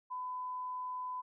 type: tone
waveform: sine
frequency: 1005 Hz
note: B5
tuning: 30 cents sharp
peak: -37 dBFS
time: 0.1-1.22 s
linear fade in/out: 20 ms
effects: none